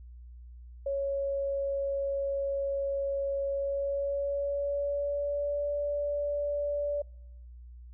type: tone with pitch glide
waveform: sine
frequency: 554.4 to 579.3 Hz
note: C#5 to D5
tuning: 0 to -24 cents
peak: -28 dBFS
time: 0.86-7.02 s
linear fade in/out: 5 ms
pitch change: +76 cents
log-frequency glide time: 3.47-5.7 s
effects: noise-tail reverb RT60 0.9 s tail -26 dB re dry + added 60 Hz sine -45 dBFS peak until 7.93 s